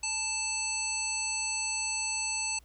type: harmonic tone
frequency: 880 Hz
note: A5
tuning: in tune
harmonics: 1 / 3 / 5 / 7 / 9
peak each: -41 / -35 / -38 / -38 / -33 dBFS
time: 0.03-2.59 s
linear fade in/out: 5 ms
effects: added 60 Hz sine -56 dBFS peak until 2.64 s + pink hiss -65 dBFS RMS until 2.64 s